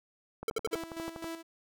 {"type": "click train", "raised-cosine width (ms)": 1, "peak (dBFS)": -26, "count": 11, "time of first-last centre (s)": [0.43, 1.243], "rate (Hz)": 12.3}
{"type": "tone bursts", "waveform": "square", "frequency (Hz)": 446.9, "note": "A4", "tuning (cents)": 27, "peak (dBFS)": -29, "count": 4, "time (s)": [0.48, 0.749], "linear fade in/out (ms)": 2, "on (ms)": 20, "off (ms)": 63}
{"type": "tone with tremolo", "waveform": "sawtooth", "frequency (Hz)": 329.6, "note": "E4", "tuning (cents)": 0, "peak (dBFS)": -33, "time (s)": [0.71, 1.43], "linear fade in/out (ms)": 20, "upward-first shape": "square", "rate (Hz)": 3.9, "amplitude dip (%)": 60}
{"effects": []}